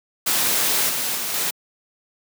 white noise with level steps, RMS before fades -20 / -24 / -26 / -23 dBFS, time 0.26-1.51 s, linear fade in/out 10 ms, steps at 0.89 / 1.15 / 1.34 s, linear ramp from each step 2 ms, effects high-pass 150 Hz 12 dB/octave

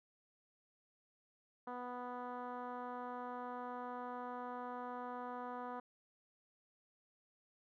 10% pulse tone with low-pass filter, 246.9 Hz, B3, in tune, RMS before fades -45 dBFS, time 1.67-5.8 s, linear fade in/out 5 ms, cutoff 1100 Hz, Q 1.6, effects none

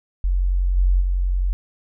sine tone with level steps, 45.47 Hz, F#1, 29 cents flat, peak -16 / -13 / -17 dBFS, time 0.24-1.53 s, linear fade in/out 0 ms, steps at 0.76 / 1 s, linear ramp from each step 20 ms, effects none

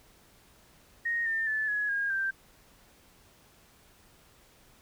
sine tone with pitch steps, 1864.7 / 1802.2 / 1741.8 / 1683.5 / 1627.1 / 1572.6 Hz, A#6 / A6 / A6 / G#6 / G#6 / G6, 0 / +41 / -18 / +23 / -36 / +5 cents, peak -27 dBFS, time 1.05-2.31 s, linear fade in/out 10 ms, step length 210 ms, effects pink hiss -60 dBFS RMS until 4.81 s

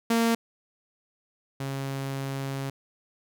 sawtooth tone pair in turn, 230 / 136.39 Hz, A#3 / C#3, -23 / -28 cents, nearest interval major sixth, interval 905 cents, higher first, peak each -17 / -26 dBFS, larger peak first, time 0.1-0.35 / 1.6-2.7 s, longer second, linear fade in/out 5 ms, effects none

